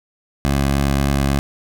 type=tone with vibrato; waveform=15% pulse; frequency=69.3 Hz; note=C#2; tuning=in tune; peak=-9 dBFS; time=0.45-1.39 s; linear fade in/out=0 ms; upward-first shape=triangle; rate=3.5 Hz; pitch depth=14 cents each way; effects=none